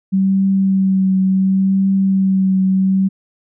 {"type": "tone with vibrato", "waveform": "sine", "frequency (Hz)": 191.5, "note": "G3", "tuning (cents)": -40, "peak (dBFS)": -11, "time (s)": [0.12, 3.09], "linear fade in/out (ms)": 20, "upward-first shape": "triangle", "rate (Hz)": 0.7, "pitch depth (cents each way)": 23, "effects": []}